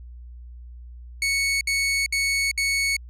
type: tone bursts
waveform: sawtooth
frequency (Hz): 2217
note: C#7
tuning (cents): 0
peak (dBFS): -17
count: 4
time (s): 1.22-2.966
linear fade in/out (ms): 2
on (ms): 390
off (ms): 62
effects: added 60 Hz sine -38 dBFS peak until 3.09 s + low-pass 11000 Hz 12 dB/octave